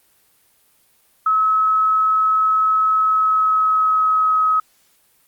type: tone with pitch glide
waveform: sine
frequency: 1288 to 1272.5 Hz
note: E6 to D#6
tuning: -41 to +39 cents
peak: -13 dBFS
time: 1.26-4.6 s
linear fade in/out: 5 ms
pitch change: -20 cents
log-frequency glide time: 2.95-4.41 s
effects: white hiss -58 dBFS RMS until 5.27 s + Opus 32 kbps